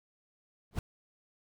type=noise with exponential growth; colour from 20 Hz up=brown; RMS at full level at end=-28 dBFS; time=0.71-0.79 s; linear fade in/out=1 ms; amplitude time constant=16 ms; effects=none